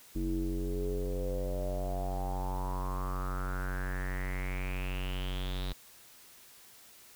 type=tone with low-pass filter sweep; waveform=square; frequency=46.25 Hz; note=F#1; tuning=in tune; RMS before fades=-34 dBFS; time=0.15-5.73 s; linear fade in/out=10 ms; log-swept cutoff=300 to 3900 Hz; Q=7.6; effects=white hiss -56 dBFS RMS until 7.15 s